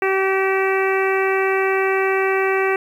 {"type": "harmonic tone with a mistuned harmonic", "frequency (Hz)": 384.5, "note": "G4", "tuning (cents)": -33, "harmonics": [1, 2, 3, 4, 5, 6, 7], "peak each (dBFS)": [-18, -25, -26, -27, -25, -27, -30], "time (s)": [0.02, 2.76], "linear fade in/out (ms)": 2, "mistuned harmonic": 7, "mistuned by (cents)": -17, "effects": ["8-bit"]}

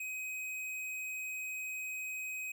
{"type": "tone with hard clipping", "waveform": "triangle", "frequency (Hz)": 2522, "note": "D#7", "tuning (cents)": 23, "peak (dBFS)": -39, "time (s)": [0, 2.52], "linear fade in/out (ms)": 5, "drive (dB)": 18, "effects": []}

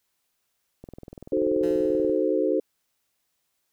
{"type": "click train", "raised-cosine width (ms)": 2, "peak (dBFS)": -27, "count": 27, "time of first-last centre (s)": [0.84, 2.096], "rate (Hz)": 20.7}
{"type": "chord", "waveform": "sine", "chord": "D# diminished seventh", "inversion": "none", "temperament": "equal with one note detuned", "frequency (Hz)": [308.3, 370, 440, 523.3], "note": ["D#4", "F#4", "A4", "C5"], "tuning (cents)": [-16, 0, 0, 0], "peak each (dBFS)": -26, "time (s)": [1.32, 2.6], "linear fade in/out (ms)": 5}
{"type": "tone with exponential decay", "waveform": "15% pulse", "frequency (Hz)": 171.5, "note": "F3", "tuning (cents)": -31, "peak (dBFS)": -30, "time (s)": [1.63, 2.55], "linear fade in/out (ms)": 2, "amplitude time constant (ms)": 200}
{"effects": ["white hiss -75 dBFS RMS until 3.72 s"]}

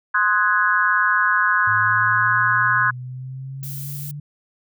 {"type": "chord", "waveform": "sine", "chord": "Ab dominant seventh", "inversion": "first", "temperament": "equal with one note detuned", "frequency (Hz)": [1046.5, 1254.6, 1480, 1661.2], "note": ["C6", "Eb6", "Gb6", "Ab6"], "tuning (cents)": [0, 14, 0, 0], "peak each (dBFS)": [-21, -23, -19, -20], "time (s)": [0.14, 2.91], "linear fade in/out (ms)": 10}
{"type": "exponential sweep", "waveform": "sine", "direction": "up", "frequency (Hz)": [105.7, 146.83], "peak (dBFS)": -29, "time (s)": [1.67, 4.2], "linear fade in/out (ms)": 5}
{"type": "noise", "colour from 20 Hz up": "violet", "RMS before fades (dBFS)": -34, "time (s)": [3.63, 4.11], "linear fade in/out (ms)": 0}
{"effects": []}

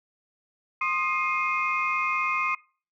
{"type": "tone cluster", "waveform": "sine", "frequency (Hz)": [1058, 1234, 2125, 2495], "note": ["C6", "D#6", "C7", "D#7"], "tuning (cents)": [19, -15, 26, 4], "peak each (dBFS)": -29, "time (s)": [0.81, 2.55], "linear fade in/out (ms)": 5, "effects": ["noise-tail reverb RT60 0.4 s tail -23 dB re dry", "tanh soft clip ceiling -14 dBFS"]}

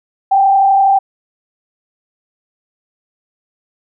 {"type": "tone with frequency modulation", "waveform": "sine", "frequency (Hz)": 784, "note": "G5", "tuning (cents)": 0, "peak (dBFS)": -7, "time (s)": [0.31, 0.99], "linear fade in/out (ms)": 10, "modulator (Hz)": 32.2, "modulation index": 0.6, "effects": []}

